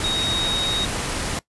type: tone in noise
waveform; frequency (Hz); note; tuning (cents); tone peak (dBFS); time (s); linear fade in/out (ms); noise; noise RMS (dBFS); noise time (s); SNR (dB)
sine; 3765; A#7; +16; -21; 0.04-0.85; 2; pink; -26; 0-1.39; +2
effects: noise-tail reverb RT60 0.1 s tail -19 dB re dry + resampled to 24000 Hz